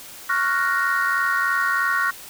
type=chord; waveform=sine; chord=Gb major seventh; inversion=second; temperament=equal; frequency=1108.7 / 1396.9 / 1480 / 1864.7 Hz; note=Db6 / F6 / Gb6 / Bb6; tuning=0 / 0 / 0 / 0 cents; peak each=-23 dBFS; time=0.29-2.11 s; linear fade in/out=10 ms; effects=tanh soft clip ceiling -12 dBFS + white hiss -40 dBFS RMS until 2.29 s